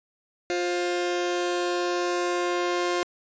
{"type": "tone pair together", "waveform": "sawtooth", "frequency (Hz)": [352.8, 529.3], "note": ["F4", "C5"], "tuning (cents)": [18, 20], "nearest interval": "perfect fifth", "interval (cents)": 702, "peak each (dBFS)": [-21, -27], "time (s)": [0.5, 3.03], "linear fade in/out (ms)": 0, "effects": ["resampled to 16000 Hz"]}